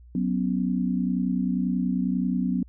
sine chord, F# suspended fourth, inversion none, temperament equal, 185 / 246.9 / 277.2 Hz, F#3 / B3 / C#4, 0 / 0 / 0 cents, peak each -25 / -26 / -31 dBFS, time 0.15-2.63 s, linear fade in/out 2 ms, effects added 60 Hz sine -46 dBFS peak until 2.68 s

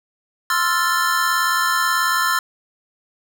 square chord, F major seventh, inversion second, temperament equal, 1046.5 / 1318.5 / 1396.9 / 1760 Hz, C6 / E6 / F6 / A6, 0 / 0 / 0 / 0 cents, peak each -23 dBFS, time 0.5-2.39 s, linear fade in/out 2 ms, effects none

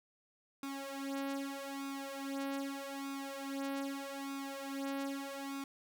sawtooth tone with flanger, 275.2 Hz, C#4, 12 cents flat, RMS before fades -41 dBFS, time 0.63-5.64 s, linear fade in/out 2 ms, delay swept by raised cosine 0.81 to 3.71 ms, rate 0.81 Hz, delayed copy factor +0.85, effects none

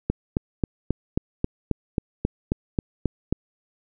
click train, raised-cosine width 3 ms, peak -8 dBFS, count 13, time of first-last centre 0.1-3.326 s, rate 3.72 Hz, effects none

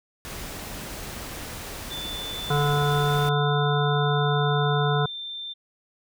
pink noise, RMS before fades -36 dBFS, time 0.25-3.29 s, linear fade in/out 0 ms
sine tone with pitch glide, 3520 to 3575 Hz, A7 to A7, 0 to +27 cents, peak -32 dBFS, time 1.9-5.54 s, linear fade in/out 20 ms, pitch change +27 cents, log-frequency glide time 2.77-3.44 s
harmonic tone, 145.5 Hz, D3, 16 cents flat, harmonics 1 / 3 / 5 / 7 / 9 / 10, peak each -22 / -27 / -29 / -30 / -32 / -32 dBFS, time 2.5-5.06 s, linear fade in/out 5 ms
effects none

